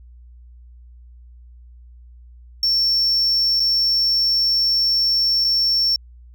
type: tone with dropouts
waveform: triangle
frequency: 5440 Hz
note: F8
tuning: 46 cents flat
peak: -14 dBFS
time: 2.63-5.96 s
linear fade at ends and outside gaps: 1 ms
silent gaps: 3.597-3.602 / 5.442-5.446 s
effects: added 60 Hz sine -41 dBFS peak until 6.34 s